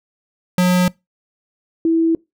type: tone pair in turn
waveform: square / sine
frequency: 180.6 / 328 Hz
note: F#3 / E4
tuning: -42 / -9 cents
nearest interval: minor seventh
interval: 1033 cents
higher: second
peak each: -12 dBFS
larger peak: neither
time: 0.58-0.88 / 1.85-2.15 s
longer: neither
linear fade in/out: 2 ms
effects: noise-tail reverb RT60 0.2 s tail -23 dB re dry